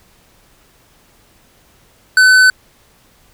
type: tone with hard clipping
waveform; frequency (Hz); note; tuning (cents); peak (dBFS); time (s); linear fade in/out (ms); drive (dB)
triangle; 1512; F#6; +37; -7; 2.17-2.5; 2; 15
effects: pink hiss -51 dBFS RMS until 3.33 s